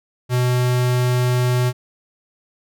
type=tone; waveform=square; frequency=124.5 Hz; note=B2; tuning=14 cents sharp; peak=-16 dBFS; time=0.29-1.73 s; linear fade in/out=50 ms; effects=none